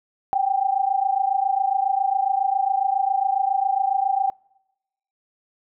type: tone pair together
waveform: sine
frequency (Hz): 766.7 / 794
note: G5 / G5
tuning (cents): -39 / +22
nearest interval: minor second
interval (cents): 61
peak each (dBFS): -21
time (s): 0.33-4.3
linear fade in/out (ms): 0
effects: noise-tail reverb RT60 0.9 s tail -25 dB re dry